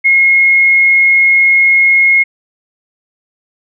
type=tone; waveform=sine; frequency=2158 Hz; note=C#7; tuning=47 cents flat; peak=-5 dBFS; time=0.04-2.24 s; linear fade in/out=20 ms; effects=none